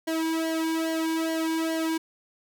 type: tone with flanger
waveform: sawtooth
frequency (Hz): 323.5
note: E4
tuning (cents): -32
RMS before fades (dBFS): -27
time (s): 0.07-1.98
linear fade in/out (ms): 10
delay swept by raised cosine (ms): 0.8 to 1.61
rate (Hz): 2.4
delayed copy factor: -0.95
effects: none